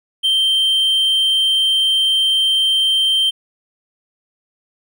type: tone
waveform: triangle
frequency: 3136 Hz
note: G7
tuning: in tune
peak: -11 dBFS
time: 0.23-3.31 s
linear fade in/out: 20 ms
effects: none